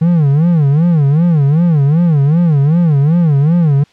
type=tone with vibrato; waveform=triangle; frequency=155.56 Hz; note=D#3; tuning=in tune; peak=-5 dBFS; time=0.01-3.84 s; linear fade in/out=10 ms; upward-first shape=sine; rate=2.6 Hz; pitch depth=210 cents each way; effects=white hiss -49 dBFS RMS until 3.92 s + low-pass 4000 Hz 12 dB/octave